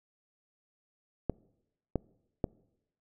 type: clicks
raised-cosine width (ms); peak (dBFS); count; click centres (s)
2; -15; 3; 1.297 / 1.957 / 2.442
effects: noise-tail reverb RT60 0.9 s tail -25 dB re dry